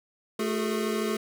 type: tone cluster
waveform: square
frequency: 218.5 / 361.4 / 413.7 / 447 Hz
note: A3 / F#4 / G#4 / A4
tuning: -12 / -41 / -7 / +27 cents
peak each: -31 / -34 / -32 / -35 dBFS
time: 0.39-1.17 s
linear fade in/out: 5 ms
effects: none